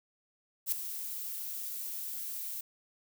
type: noise with ADSR envelope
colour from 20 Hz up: violet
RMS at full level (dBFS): -28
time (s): 0.66-2.61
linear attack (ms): 62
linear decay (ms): 3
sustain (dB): -11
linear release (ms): 5
effects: none